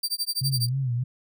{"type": "tone with tremolo", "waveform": "sawtooth", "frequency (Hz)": 4672, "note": "D8", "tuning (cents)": -10, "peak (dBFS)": -20, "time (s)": [0.03, 0.69], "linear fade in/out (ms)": 5, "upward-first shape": "sine", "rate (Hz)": 12, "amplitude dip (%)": 100}
{"type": "tone with vibrato", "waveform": "sine", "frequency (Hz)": 127.5, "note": "C3", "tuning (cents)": -44, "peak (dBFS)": -23, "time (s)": [0.41, 1.04], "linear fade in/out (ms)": 10, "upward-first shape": "sine", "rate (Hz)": 3.3, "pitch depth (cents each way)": 120}
{"effects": []}